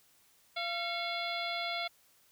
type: harmonic tone with a mistuned harmonic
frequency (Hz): 686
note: F5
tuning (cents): -31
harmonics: 1 / 2 / 3 / 4 / 5 / 6 / 7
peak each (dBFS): -38 / -42 / -38 / -49 / -40 / -43 / -51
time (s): 0.56-1.88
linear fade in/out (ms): 10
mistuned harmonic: 3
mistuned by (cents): +100
effects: white hiss -66 dBFS RMS until 2.31 s